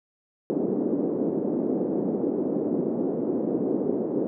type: band-pass noise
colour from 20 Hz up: white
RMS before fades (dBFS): -26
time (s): 0.5-4.27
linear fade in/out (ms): 0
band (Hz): 210 to 410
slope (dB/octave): 24
effects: none